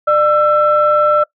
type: tone pair together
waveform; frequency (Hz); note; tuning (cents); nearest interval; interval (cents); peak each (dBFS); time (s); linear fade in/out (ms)
sine; 599 / 1337; D5 / E6; +34 / +24; octave + major second; 1390; -11; 0.07-1.24; 10
effects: noise-tail reverb RT60 0.1 s tail -21 dB re dry + tanh soft clip ceiling -1 dBFS